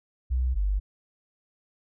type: tone pair in turn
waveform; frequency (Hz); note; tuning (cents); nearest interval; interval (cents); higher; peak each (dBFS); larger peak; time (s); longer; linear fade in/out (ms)
sine; 63 / 49.08; B1 / G1; +35 / +3; major third; 432; first; -22; neither; 0.3-0.55 / 0.55-0.8; neither; 20
effects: none